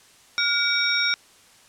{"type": "tone cluster", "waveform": "sine", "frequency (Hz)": [1422, 2285, 3761, 5540], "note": ["F6", "D7", "A#7", "F8"], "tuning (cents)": [31, -48, 15, -15], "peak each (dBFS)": -25, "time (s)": [0.38, 1.14], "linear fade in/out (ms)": 0, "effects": ["white hiss -53 dBFS RMS until 1.68 s", "low-pass 9000 Hz 12 dB/octave"]}